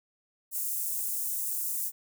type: high-pass noise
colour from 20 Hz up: white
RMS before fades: -32 dBFS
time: 0.51-1.92 s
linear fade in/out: 50 ms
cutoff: 7700 Hz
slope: 24 dB/octave
effects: none